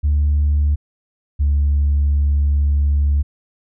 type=tone pair in turn; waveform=sine; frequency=73.42 / 71.87 Hz; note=D2 / D2; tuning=0 / -37 cents; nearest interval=unison; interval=37 cents; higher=first; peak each=-11 dBFS; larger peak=neither; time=0.03-0.76 / 1.39-3.23 s; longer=second; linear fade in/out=20 ms; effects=tanh soft clip ceiling -10 dBFS